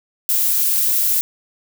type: noise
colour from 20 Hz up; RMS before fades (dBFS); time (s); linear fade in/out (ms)
violet; -17; 0.29-1.21; 0
effects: none